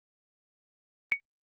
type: tone with exponential decay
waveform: sine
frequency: 2236 Hz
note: C#7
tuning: 14 cents sharp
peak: -17 dBFS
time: 1.12-1.2 s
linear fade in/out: 0 ms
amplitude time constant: 17 ms
effects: Opus 24 kbps